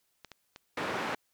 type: clicks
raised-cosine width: 0.2 ms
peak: -28 dBFS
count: 5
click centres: 0.247 / 0.317 / 0.561 / 0.774 / 0.834 s
type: band-pass noise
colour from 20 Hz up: white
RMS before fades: -34 dBFS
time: 0.77-1.15 s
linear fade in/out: 5 ms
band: 180 to 1500 Hz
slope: 12 dB/octave
effects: white hiss -75 dBFS RMS until 1.33 s